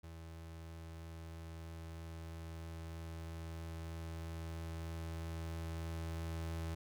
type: tone with level ramp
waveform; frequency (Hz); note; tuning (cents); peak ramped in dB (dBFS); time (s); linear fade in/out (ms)
35% pulse; 82.1; E2; -6; -47 to -37; 0.03-6.75; 10
effects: none